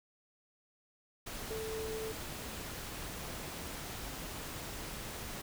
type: tone in noise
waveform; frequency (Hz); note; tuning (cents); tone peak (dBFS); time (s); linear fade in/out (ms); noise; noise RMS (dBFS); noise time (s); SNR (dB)
sine; 440.3; A4; +1; -38; 1.5-2.12; 10; pink; -43; 1.26-5.42; +2
effects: none